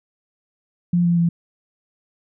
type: tone with pitch steps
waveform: sine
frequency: 174.61 / 172.11 / 169.64 Hz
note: F3 / F3 / E3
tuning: 0 / -25 / +50 cents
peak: -14 dBFS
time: 0.93-1.29 s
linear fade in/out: 5 ms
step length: 120 ms
effects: none